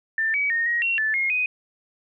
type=tone with pitch steps; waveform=sine; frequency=1785 / 2273 / 1846 / 1888 / 2735 / 1750 / 2146 / 2499 Hz; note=A6 / C#7 / A#6 / A#6 / F7 / A6 / C7 / D#7; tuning=+24 / +43 / -17 / +22 / -37 / -10 / +43 / +7 cents; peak=-20 dBFS; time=0.18-1.46 s; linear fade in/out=2 ms; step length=160 ms; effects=none